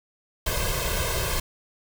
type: noise with comb filter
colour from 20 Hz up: pink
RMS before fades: -26 dBFS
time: 0.46-1.4 s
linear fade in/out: 5 ms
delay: 1.9 ms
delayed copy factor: +0.9
effects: none